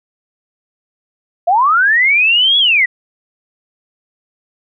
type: linear two-way sweep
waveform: sine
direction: up then down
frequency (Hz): 653 to 3400 to 1898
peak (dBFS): -8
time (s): 1.47-2.86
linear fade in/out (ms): 10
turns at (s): 2.58
effects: none